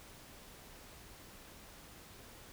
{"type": "silence", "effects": ["pink hiss -55 dBFS RMS until 2.52 s"]}